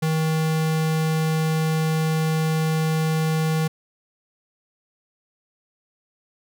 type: tone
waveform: square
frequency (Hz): 158.5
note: D#3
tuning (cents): +32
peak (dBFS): -20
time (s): 0.02-3.68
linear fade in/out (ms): 10
effects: none